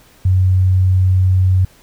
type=tone; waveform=sine; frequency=93 Hz; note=F#2; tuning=9 cents sharp; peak=-9 dBFS; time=0.25-1.65 s; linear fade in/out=5 ms; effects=pink hiss -48 dBFS RMS until 1.82 s